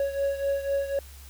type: beating tone pair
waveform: triangle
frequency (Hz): 554.4 / 558.4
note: C#5 / C#5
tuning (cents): 0 / +13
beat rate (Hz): 4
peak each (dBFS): -24 / -29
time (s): 0-0.99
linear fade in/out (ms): 2
effects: added 69 Hz sine -44 dBFS peak until 1.29 s + white hiss -51 dBFS RMS until 1.29 s